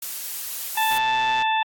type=noise; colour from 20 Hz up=blue; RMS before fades=-30 dBFS; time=0.02-0.98 s; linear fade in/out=5 ms
type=harmonic tone; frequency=880 Hz; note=A5; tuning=in tune; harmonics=1 / 2 / 3 / 4; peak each=-20 / -28 / -28 / -30 dBFS; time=0.77-1.63 s; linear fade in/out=5 ms
type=click train; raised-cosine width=0.2 ms; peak=-17 dBFS; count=65; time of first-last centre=0.91-1.422 s; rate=125 Hz
effects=AAC 64 kbps